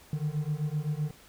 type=beating tone pair; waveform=triangle; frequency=146.83 / 154.63 Hz; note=D3 / D#3; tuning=0 / -10 cents; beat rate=7.8 Hz; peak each=-29 dBFS; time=0.13-1.11 s; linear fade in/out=2 ms; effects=tanh soft clip ceiling -19 dBFS + pink hiss -55 dBFS RMS until 1.28 s